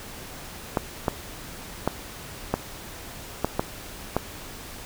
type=clicks; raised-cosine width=1 ms; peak=-7 dBFS; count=7; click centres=0.772 / 1.082 / 1.876 / 2.54 / 3.446 / 3.595 / 4.166 s; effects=pink hiss -40 dBFS RMS until 4.85 s